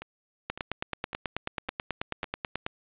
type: two click trains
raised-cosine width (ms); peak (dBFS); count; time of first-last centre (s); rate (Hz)
0.3; -22 / -13; 5 / 21; 0.02-2.242 / 0.5-2.665; 1.8 / 9.24
effects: resampled to 8000 Hz + 9-bit

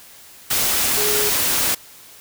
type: tone in noise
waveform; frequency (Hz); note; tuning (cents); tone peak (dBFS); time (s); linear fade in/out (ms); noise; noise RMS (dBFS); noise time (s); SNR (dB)
sine; 419; G#4; +15; -23; 0.97-1.3; 10; white; -19; 0.5-1.75; -7
effects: white hiss -44 dBFS RMS until 2.2 s

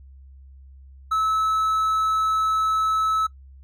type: tone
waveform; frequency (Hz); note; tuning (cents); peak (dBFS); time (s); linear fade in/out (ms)
triangle; 1300; E6; -24; -17; 1.11-3.27; 10
effects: noise-tail reverb RT60 0.1 s tail -19 dB re dry + added 67 Hz sine -43 dBFS peak until 3.63 s

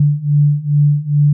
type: beating tone pair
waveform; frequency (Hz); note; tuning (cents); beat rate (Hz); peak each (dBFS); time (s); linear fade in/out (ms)
sine; 145 / 147.4; D3 / D3; -22 / +7; 2.4; -14 / -12; 0-1.33; 5
effects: none

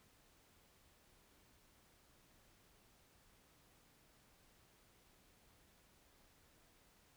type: silence
effects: pink hiss -70 dBFS RMS until 7.16 s

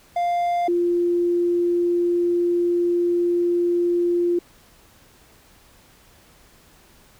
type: tone pair in turn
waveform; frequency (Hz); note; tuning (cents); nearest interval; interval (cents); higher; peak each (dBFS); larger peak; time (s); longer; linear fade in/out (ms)
triangle / sine; 698.5 / 348.3; F5 / F4; 0 / -5; octave; 1205; first; -17; neither; 0.16-0.68 / 0.68-4.39; second; 5
effects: pink hiss -53 dBFS RMS until 7.19 s

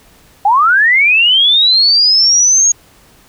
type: linear sweep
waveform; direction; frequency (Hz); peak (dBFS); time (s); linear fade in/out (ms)
sine; up; 770 to 6645; -6; 0.45-2.72; 5
effects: pink hiss -46 dBFS RMS until 3.28 s

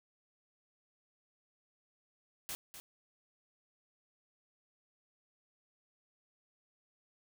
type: noise with echo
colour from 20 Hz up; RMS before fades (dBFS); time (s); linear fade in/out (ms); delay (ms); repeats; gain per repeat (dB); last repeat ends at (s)
white; -41; 2.49-2.55; 0; 250; 1; -9; 2.8
effects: none

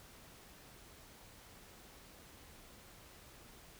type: silence
effects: pink hiss -58 dBFS RMS until 3.79 s

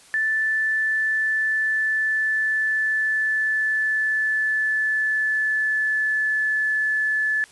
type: tone with pitch glide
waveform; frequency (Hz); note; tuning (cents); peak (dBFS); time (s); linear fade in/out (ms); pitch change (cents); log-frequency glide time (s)
sine; 1757 to 1731.8; A6 to A6; -3 to -28; -19; 0.14-7.44; 0; -25; 0.35-6.59
effects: white hiss -50 dBFS RMS until 7.51 s + resampled to 24000 Hz

